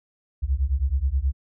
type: beating tone pair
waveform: sine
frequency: 63 / 72.4 Hz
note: B1 / D2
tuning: +35 / -24 cents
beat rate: 9.4 Hz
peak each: -23 dBFS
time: 0.42-1.33 s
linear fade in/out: 20 ms
effects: none